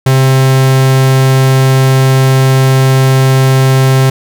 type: tone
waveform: 45% pulse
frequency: 132.5 Hz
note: C3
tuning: 22 cents sharp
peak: -5 dBFS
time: 0.06-4.1 s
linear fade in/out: 5 ms
effects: none